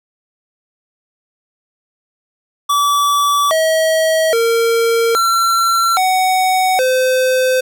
square tone with pitch steps, 1152 / 640 / 460.2 / 1356 / 748 / 514 Hz, D6 / D#5 / A#4 / E6 / F#5 / C5, -34 / +49 / -22 / +49 / +19 / -31 cents, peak -12 dBFS, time 2.69-7.61 s, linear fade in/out 10 ms, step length 820 ms, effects none

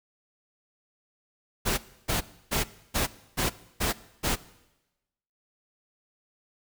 pink noise bursts, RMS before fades -26 dBFS, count 7, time 1.65-4.36 s, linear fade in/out 20 ms, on 130 ms, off 300 ms, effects noise-tail reverb RT60 1.0 s tail -19 dB re dry

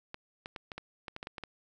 clicks, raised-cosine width 0.3 ms, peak -24 dBFS, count 11, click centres 0.144 / 0.459 / 0.562 / 0.718 / 0.78 / 1.082 / 1.164 / 1.229 / 1.271 / 1.382 / 1.437 s, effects none

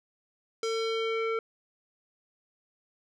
square tone with low-pass filter sweep, 450 Hz, A4, 39 cents sharp, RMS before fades -30 dBFS, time 0.63-1.39 s, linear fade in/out 2 ms, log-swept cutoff 5800 to 1800 Hz, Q 2, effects none

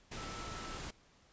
sine tone in noise, 1318.5 Hz, E6, in tune, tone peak -48 dBFS, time 0.17-0.78 s, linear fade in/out 10 ms, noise pink, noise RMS -44 dBFS, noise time 0.11-0.91 s, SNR -7 dB, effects pink hiss -66 dBFS RMS until 1.32 s + resampled to 16000 Hz

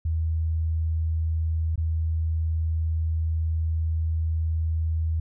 sine tone with dropouts, 80.5 Hz, E2, 41 cents flat, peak -22 dBFS, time 0.05-5.2 s, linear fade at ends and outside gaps 5 ms, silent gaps 1.758-1.777 s, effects none

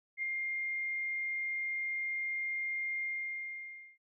sine tone with ADSR envelope, 2115 Hz, C7, 18 cents sharp, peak -31 dBFS, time 0.17-3.98 s, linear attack 55 ms, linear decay 10 ms, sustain -2 dB, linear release 950 ms, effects none

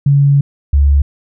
sine tone pair in turn, 141.1 / 70.77 Hz, C#3 / C#2, +31 / +36 cents, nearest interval octave, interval 1195 cents, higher first, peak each -6 dBFS, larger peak neither, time 0.06-0.41 / 0.73-1.02 s, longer first, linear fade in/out 5 ms, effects none

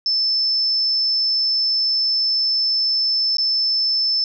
sine tone with dropouts, 5274 Hz, E8, in tune, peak -16 dBFS, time 0.06-4.24 s, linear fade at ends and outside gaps 1 ms, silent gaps 3.37-3.383 s, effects none

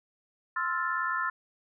sine chord, F major seventh, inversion second, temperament equal, 1046.5 / 1318.5 / 1396.9 / 1760 Hz, C6 / E6 / F6 / A6, 0 / 0 / 0 / 0 cents, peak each -33 dBFS, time 0.56-1.3 s, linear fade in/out 5 ms, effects none

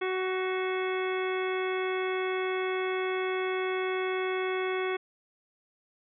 harmonic tone with a mistuned harmonic, 373.3 Hz, F#4, 15 cents sharp, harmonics 1 / 2 / 3 / 4 / 5 / 6 / 7 / 9, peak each -29 / -39 / -38 / -40 / -41 / -38 / -44 / -45 dBFS, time 0.01-4.97 s, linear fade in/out 10 ms, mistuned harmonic 6, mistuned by -39 cents, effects none

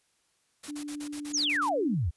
white noise bursts, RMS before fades -42 dBFS, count 9, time 0.63-1.696 s, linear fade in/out 10 ms, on 82 ms, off 41 ms
sine tone, 293.7 Hz, D4, in tune, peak -35 dBFS, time 0.68-1.95 s, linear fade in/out 10 ms
sine exponential sweep, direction down, 7090 to 69.3 Hz, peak -25 dBFS, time 1.33-2.11 s, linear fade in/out 20 ms
effects white hiss -71 dBFS RMS until 2.16 s + resampled to 24000 Hz

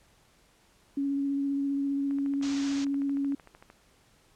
sine tone with vibrato, 278.8 Hz, C#4, 10 cents sharp, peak -26 dBFS, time 0.97-3.35 s, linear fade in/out 5 ms, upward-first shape sine, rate 15 Hz, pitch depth 13 cents each way
click train, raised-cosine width 0.5 ms, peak -34 dBFS, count 22, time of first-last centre 2.11-3.701 s, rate 13.2 Hz
white low-pass noise, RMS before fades -42 dBFS, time 2.42-2.85 s, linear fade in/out 10 ms, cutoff 6900 Hz, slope 48 dB/octave
effects pink hiss -63 dBFS RMS until 4.35 s + low-pass 11000 Hz 12 dB/octave

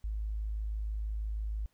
sine tone, 53.1 Hz, G#1, 39 cents sharp, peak -32 dBFS, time 0.04-1.66 s, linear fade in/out 0 ms, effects pink hiss -74 dBFS RMS until 1.73 s

